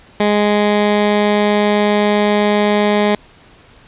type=tone; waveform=15% pulse; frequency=207.7 Hz; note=G#3; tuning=in tune; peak=-5 dBFS; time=0.2-3.15 s; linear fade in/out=2 ms; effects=pink hiss -45 dBFS RMS until 3.87 s + resampled to 8000 Hz